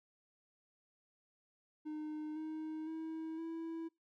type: tone with pitch steps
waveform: triangle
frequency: 306 / 313.2 / 320.5 / 328 Hz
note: D#4 / D#4 / E4 / E4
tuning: -29 / +11 / -49 / -9 cents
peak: -38 dBFS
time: 1.85-3.89 s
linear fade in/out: 20 ms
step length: 510 ms
effects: noise-tail reverb RT60 0.2 s tail -25 dB re dry